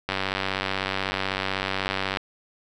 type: click train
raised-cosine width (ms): 0.3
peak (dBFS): -9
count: 201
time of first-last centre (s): 0.09-2.171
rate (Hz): 96.1
effects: none